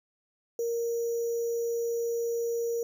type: tone with sample-and-hold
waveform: sine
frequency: 467.1 Hz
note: A#4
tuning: 3 cents sharp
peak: -27 dBFS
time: 0.59-2.83 s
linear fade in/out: 2 ms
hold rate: 6300 Hz
effects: none